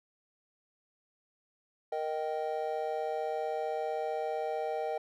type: chord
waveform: triangle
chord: Eb major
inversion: second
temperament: just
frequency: 466.7 / 622.3 / 777.8 Hz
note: Bb4 / Eb5 / G5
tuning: +2 / 0 / -14 cents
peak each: -34 dBFS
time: 1.92-4.98 s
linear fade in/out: 5 ms
effects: none